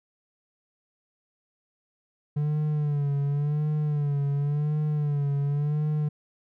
triangle tone with vibrato, 146.4 Hz, D3, 5 cents flat, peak -21 dBFS, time 2.36-6.09 s, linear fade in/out 10 ms, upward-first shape sine, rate 0.92 Hz, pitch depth 64 cents each way, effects none

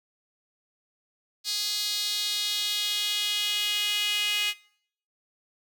sawtooth tone with high-pass filter sweep, 415.3 Hz, G#4, in tune, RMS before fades -28 dBFS, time 1.44-4.54 s, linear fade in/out 50 ms, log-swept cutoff 4300 to 2700 Hz, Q 3.8, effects noise-tail reverb RT60 0.6 s tail -21 dB re dry

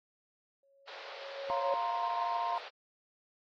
sine tone with exponential growth, 552 Hz, C#5, 7 cents flat, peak -28 dBFS, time 0.63-1.74 s, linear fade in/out 2 ms, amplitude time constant 240 ms
pink band-pass noise, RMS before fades -48 dBFS, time 0.87-2.69 s, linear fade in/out 10 ms, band 450 to 4800 Hz, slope 48 dB/octave
sine chord, F suspended fourth, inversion none, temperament equal, 698.5 / 932.3 / 1046.5 Hz, F5 / Bb5 / C6, 0 / 0 / 0 cents, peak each -36 / -34 / -36 dBFS, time 1.5-2.58 s, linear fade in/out 0 ms
effects AAC 32 kbps

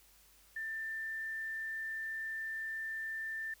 sine tone, 1783 Hz, A6, 22 cents sharp, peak -37 dBFS, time 0.56-3.54 s, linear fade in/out 5 ms, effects added 50 Hz sine -69 dBFS peak until 3.6 s + white hiss -64 dBFS RMS until 3.6 s

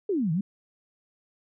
sine exponential two-way sweep, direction down then up, 434.9 to 151.6 to 211.3 Hz, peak -23 dBFS, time 0.09-0.41 s, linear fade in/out 5 ms, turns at 0.32 s, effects none

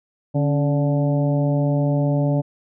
harmonic tone with a mistuned harmonic, 145.2 Hz, D3, 19 cents flat, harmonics 1 / 2 / 3 / 4 / 5 / 6, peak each -18 / -23 / -33 / -25 / -34 / -37 dBFS, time 0.34-2.42 s, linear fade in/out 20 ms, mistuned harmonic 2, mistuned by -60 cents, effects none

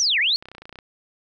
sine linear two-way sweep, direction down then up, 6140 to 1712 to 4482 Hz, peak -17 dBFS, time 0-0.36 s, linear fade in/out 0 ms, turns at 0.19 s
clicks, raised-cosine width 0.3 ms, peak -24 dBFS, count 12, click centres 0.425 / 0.456 / 0.486 / 0.516 / 0.55 / 0.582 / 0.62 / 0.655 / 0.694 / 0.727 / 0.757 / 0.788 s
effects none

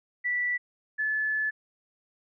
sine tone pair in turn, 1963 / 1729.2 Hz, B6 / A6, -11 / -31 cents, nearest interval major second, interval 220 cents, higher first, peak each -25 dBFS, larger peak neither, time 0.24-0.58 / 0.98-1.51 s, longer second, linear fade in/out 20 ms, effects none

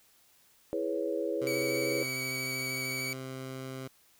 sine chord, C# minor seventh, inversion first, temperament equal, 329.6 / 415.3 / 493.9 / 554.4 Hz, E4 / G#4 / B4 / C#5, 0 / 0 / 0 / 0 cents, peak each -35 dBFS, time 0.73-2.03 s, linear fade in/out 0 ms
15% pulse tone with pitch glide, 130.81 to 131.64 Hz, C3 to C3, 0 to +11 cents, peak -32 dBFS, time 1.41-3.88 s, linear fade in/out 10 ms, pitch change +11 cents, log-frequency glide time 2.04-3.66 s
sawtooth tone with vibrato, 2269 Hz, C#7, 40 cents sharp, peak -30 dBFS, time 1.47-3.13 s, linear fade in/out 0 ms, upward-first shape sine, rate 13 Hz, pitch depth 21 cents each way
effects white hiss -64 dBFS RMS until 4.19 s

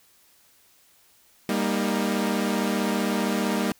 sawtooth tone cluster, 198.5 / 233.9 / 310.8 Hz, G3 / A#3 / D#4, +22 / +6 / -2 cents, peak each -22 / -23 / -26 dBFS, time 1.49-3.72 s, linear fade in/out 2 ms, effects white hiss -59 dBFS RMS until 3.79 s

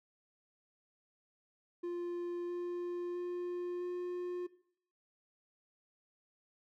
triangle tone with pitch steps, 349.2 / 351.6 / 354.1 / 356.5 Hz, F4 / F4 / F4 / F4, 0 / +12 / +24 / +36 cents, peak -34 dBFS, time 1.83-4.47 s, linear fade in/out 10 ms, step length 660 ms, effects noise-tail reverb RT60 0.6 s tail -18 dB re dry

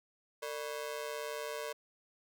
sawtooth ring-modulated tone, 523.3 Hz, C5, in tune, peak -31 dBFS, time 0.42-1.73 s, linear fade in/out 10 ms, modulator 69.2 Hz, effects none

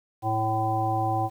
harmonic tone with a mistuned harmonic, 109.9 Hz, A2, 2 cents flat, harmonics 1 / 3 / 5 / 7 / 9, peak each -28 / -32 / -36 / -25 / -34 dBFS, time 0.22-1.3 s, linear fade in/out 50 ms, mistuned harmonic 9, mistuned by +35 cents, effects 9-bit

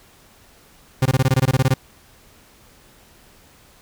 40% pulse tone bursts, 130.81 Hz, C3, in tune, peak -12 dBFS, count 13, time 1.02-1.74 s, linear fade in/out 5 ms, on 36 ms, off 21 ms, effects pink hiss -51 dBFS RMS until 3.81 s

